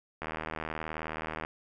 click train, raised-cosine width 0.5 ms, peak -20 dBFS, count 98, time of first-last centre 0.22-1.449 s, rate 78.9 Hz, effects none

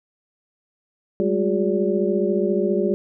sine tone cluster, 195.9 / 210.4 / 359.2 / 409.3 / 575 Hz, G3 / G#3 / F4 / G#4 / D5, -1 / +23 / +49 / -25 / -37 cents, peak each -24 / -28 / -22 / -23 / -27 dBFS, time 1.2-2.94 s, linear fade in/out 0 ms, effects none

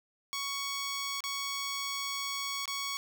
10% pulse tone with dropouts, 1115 Hz, C#6, 10 cents sharp, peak -25 dBFS, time 0.33-2.97 s, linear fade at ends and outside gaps 0 ms, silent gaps 1.205-1.239 / 2.656-2.678 s, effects none

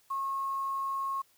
sine tone with quantisation, 1087 Hz, C#6, 34 cents flat, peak -30 dBFS, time 0.1-1.22 s, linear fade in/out 10 ms, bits 9, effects white hiss -66 dBFS RMS until 1.37 s

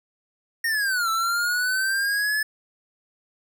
square linear two-way sweep, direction down then up, 1864.7 to 1318.5 to 1733 Hz, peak -22 dBFS, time 0.64-2.43 s, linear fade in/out 5 ms, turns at 1.1 s, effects none

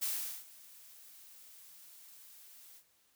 blue noise with ADSR envelope, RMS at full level -34 dBFS, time 0.01-2.84 s, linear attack 19 ms, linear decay 410 ms, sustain -22 dB, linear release 78 ms, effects white hiss -71 dBFS RMS until 3.15 s

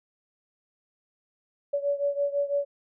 sine beating tone pair, 567 / 573 Hz, C#5 / D5, +39 / -43 cents, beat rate 6 Hz, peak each -26 / -29 dBFS, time 1.73-2.65 s, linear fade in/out 10 ms, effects none

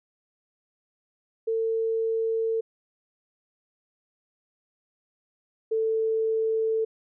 sine tone pair in turn, 450 / 444.1 Hz, A4 / A4, +39 / +16 cents, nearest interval unison, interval 23 cents, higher first, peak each -23 / -22 dBFS, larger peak second, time 1.47-2.61 / 5.71-6.85 s, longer neither, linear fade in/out 10 ms, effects none

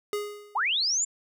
square tone with exponential decay, 414.1 Hz, G#4, 5 cents flat, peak -26 dBFS, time 0.13-0.73 s, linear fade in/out 1 ms, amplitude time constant 130 ms
sine linear sweep, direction up, 698.5 to 7360 Hz, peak -23 dBFS, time 0.55-1.05 s, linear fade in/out 10 ms
effects none

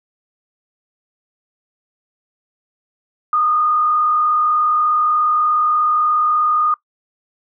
sine tone with frequency modulation, 1226 Hz, D#6, 26 cents flat, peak -13 dBFS, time 3.33-6.74 s, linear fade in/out 2 ms, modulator 43.3 Hz, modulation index 0.54, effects noise-tail reverb RT60 0.1 s tail -19 dB re dry

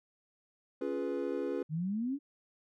triangle chord, C# dominant seventh, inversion none, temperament equal with one note detuned, 277.2 / 349.2 / 419.6 / 493.9 Hz, C#4 / E#4 / G#4 / B4, 0 / 0 / +18 / 0 cents, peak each -36 dBFS, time 0.81-1.63 s, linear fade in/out 5 ms
sine exponential sweep, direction up, 148.4 to 293.7 Hz, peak -31 dBFS, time 1.69-2.19 s, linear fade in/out 50 ms
effects none

